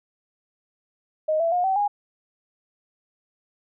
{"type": "tone with pitch steps", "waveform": "sine", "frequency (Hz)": [622.3, 667, 714.8, 766.1, 821.1], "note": ["D#5", "E5", "F5", "G5", "G#5"], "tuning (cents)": [0, 20, 40, -40, -20], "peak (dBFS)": -19, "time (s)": [1.28, 1.88], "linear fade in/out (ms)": 10, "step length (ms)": 120, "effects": []}